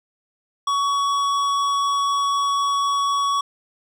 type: tone with hard clipping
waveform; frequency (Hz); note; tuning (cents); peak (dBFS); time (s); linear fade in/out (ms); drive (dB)
sine; 1124; C#6; +24; -20; 0.67-3.41; 5; 12
effects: none